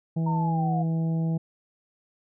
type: harmonic tone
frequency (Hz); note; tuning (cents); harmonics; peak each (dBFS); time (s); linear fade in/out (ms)
163.3; E3; -16; 1 / 2 / 3 / 4 / 5; -23 / -37 / -41 / -43 / -46; 0.16-1.38; 10
type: linear sweep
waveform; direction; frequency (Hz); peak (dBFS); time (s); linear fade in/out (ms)
sine; down; 932.3 to 698; -28; 0.26-0.83; 10
effects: none